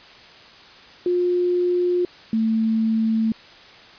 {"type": "tone pair in turn", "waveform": "sine", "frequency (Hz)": [355.9, 222.6], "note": ["F4", "A3"], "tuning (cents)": [33, 20], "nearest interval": "minor sixth", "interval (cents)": 813, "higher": "first", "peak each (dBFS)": -17, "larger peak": "neither", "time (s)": [[1.06, 2.05], [2.33, 3.32]], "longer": "neither", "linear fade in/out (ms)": 2, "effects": ["white hiss -45 dBFS RMS until 3.98 s", "resampled to 11025 Hz"]}